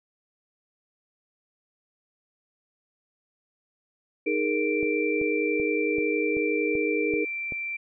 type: chord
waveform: sine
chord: D# suspended fourth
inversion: none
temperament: equal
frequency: 311.1 / 415.3 / 466.2 Hz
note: D#4 / G#4 / A#4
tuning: 0 / 0 / 0 cents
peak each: -28 dBFS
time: 4.26-7.25 s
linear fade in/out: 10 ms
type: tone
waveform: sine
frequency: 2349 Hz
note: D7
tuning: in tune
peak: -29 dBFS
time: 4.26-7.77 s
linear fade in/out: 10 ms
type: click train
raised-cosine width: 2 ms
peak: -24 dBFS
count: 8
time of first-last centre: 4.83-7.522 s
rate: 2.6 Hz
effects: none